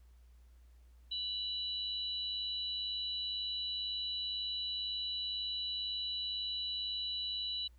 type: tone pair together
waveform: sine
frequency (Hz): 2960 / 3951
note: F#7 / B7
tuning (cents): 0 / 0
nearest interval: perfect fourth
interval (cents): 500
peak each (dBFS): -40 / -37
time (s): 1.11-7.68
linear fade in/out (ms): 10
effects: added 60 Hz sine -57 dBFS peak until 7.78 s + pink hiss -75 dBFS RMS until 7.78 s